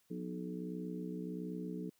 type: harmonic tone with a mistuned harmonic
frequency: 61.4 Hz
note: B1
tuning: 9 cents flat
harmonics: 3 / 4 / 5 / 6 / 7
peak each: -42 / -46 / -45 / -55 / -47 dBFS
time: 0.1-1.9 s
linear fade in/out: 10 ms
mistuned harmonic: 3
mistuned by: -59 cents
effects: white hiss -74 dBFS RMS until 1.99 s